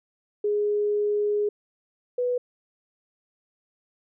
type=tone pair in turn; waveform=sine; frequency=415.3 / 493.3 Hz; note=G#4 / B4; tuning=0 / -2 cents; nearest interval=minor third; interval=298 cents; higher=second; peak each=-21 / -22 dBFS; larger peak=first; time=0.44-1.49 / 2.18-2.38 s; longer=first; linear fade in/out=5 ms; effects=none